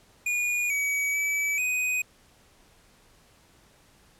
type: tone with pitch steps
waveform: square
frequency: 2443 / 2270 / 2296 / 2499 Hz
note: D#7 / C#7 / D7 / D#7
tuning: -32 / +41 / -40 / +7 cents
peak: -25 dBFS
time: 0.26-2.02 s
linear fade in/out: 5 ms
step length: 440 ms
effects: pink hiss -59 dBFS RMS until 4.19 s + low-pass 12000 Hz 12 dB/octave